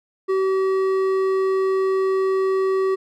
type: tone with hard clipping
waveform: triangle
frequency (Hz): 381.9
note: G4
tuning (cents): -45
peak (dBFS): -19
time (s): 0.28-2.96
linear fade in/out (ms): 20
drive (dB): 12
effects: none